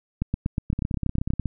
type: two click trains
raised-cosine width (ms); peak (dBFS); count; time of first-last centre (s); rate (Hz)
5; -14 / -11; 13 / 10; 0.73-1.457 / 0.22-1.304; 16.5 / 8.3
effects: none